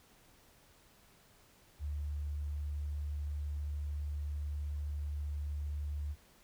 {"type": "tone", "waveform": "sine", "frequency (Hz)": 73.42, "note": "D2", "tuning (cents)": 0, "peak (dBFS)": -35, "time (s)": [1.79, 6.16], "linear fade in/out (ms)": 50, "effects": ["pink hiss -64 dBFS RMS until 6.43 s"]}